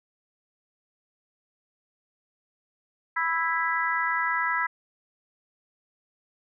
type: harmonic tone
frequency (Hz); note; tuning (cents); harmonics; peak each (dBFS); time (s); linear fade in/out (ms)
329.6; E4; 0; 3 / 4 / 5 / 6; -29 / -29 / -29 / -29; 3.16-4.67; 10
effects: none